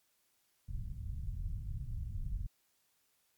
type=low-pass noise; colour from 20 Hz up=pink; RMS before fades=-39 dBFS; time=0.68-2.47 s; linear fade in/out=10 ms; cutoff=120 Hz; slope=24 dB/octave; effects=white hiss -75 dBFS RMS until 3.37 s + MP3 96 kbps